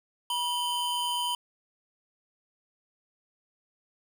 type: tone pair together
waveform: square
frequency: 968 / 3073 Hz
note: B5 / G7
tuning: -35 / -35 cents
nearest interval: octave + minor sixth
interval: 2000 cents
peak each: -31 / -31 dBFS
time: 0.3-1.35 s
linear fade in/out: 2 ms
effects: none